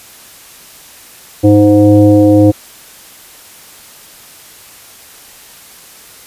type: tone with frequency modulation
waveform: sine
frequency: 311.1 Hz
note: D#4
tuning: in tune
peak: -3 dBFS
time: 1.43-2.52 s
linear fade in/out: 20 ms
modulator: 208 Hz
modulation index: 1
effects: white hiss -37 dBFS RMS until 6.26 s + resampled to 32000 Hz